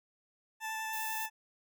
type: tone with vibrato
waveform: 20% pulse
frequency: 880 Hz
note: A5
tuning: in tune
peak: -31 dBFS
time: 0.6-1.3 s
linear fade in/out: 50 ms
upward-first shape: triangle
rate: 10 Hz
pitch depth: 11 cents each way
type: noise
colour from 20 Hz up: violet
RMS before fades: -41 dBFS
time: 0.93-1.26 s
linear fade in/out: 2 ms
effects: none